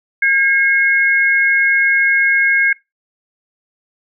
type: tone pair together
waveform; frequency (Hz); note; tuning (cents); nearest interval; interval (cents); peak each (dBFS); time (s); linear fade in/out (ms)
sine; 1619 / 2167; G#6 / C#7; -45 / -40; perfect fourth; 505; -13; 0.22-2.73; 5
effects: noise-tail reverb RT60 0.2 s tail -21 dB re dry